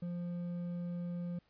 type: tone with hard clipping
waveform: sine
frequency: 174.61 Hz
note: F3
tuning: in tune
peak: -38 dBFS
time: 0.02-1.39 s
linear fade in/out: 5 ms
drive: 5 dB
effects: pink hiss -73 dBFS RMS until 1.49 s + resampled to 11025 Hz